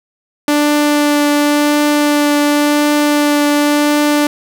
sawtooth tone with vibrato, 293.7 Hz, D4, in tune, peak -6 dBFS, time 0.48-4.27 s, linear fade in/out 2 ms, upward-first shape triangle, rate 0.92 Hz, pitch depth 11 cents each way, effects none

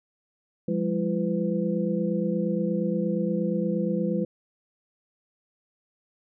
sine tone cluster, 176.2 / 204.7 / 339.5 / 501 Hz, F3 / G#3 / F4 / B4, +16 / -25 / -49 / +25 cents, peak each -28 / -27 / -31 / -30 dBFS, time 0.68-4.25 s, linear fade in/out 5 ms, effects none

